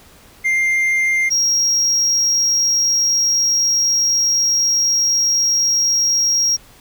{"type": "tone pair in turn", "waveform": "triangle", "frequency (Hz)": [2102, 5612], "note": ["C7", "F8"], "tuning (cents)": [7, 8], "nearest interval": "octave + perfect fourth", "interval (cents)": 1701, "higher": "second", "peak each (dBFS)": -12, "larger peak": "neither", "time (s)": [[0.44, 1.3], [1.3, 6.57]], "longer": "second", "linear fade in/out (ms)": 20, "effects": ["pink hiss -46 dBFS RMS until 6.8 s"]}